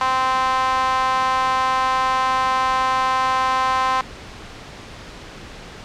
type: tone with high-pass filter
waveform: sawtooth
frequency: 260 Hz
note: C4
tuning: 11 cents flat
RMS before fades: -19 dBFS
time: 0.01-4.01 s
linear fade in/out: 2 ms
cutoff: 960 Hz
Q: 4.9
effects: pink hiss -37 dBFS RMS until 5.84 s + low-pass 5000 Hz 12 dB/octave